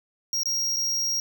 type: tone with dropouts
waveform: square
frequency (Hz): 5620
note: F8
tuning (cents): +10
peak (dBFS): -24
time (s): 0.33-1.2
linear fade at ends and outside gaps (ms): 1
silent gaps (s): 0.433-0.457 / 0.762-0.767
effects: none